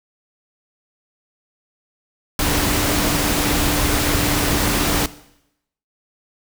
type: tone in noise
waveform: sine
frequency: 293.7 Hz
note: D4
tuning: in tune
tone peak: -24 dBFS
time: 2.39-5.06 s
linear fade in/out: 2 ms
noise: pink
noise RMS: -19 dBFS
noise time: 2.39-5.06 s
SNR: -8 dB
effects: noise-tail reverb RT60 0.8 s tail -17 dB re dry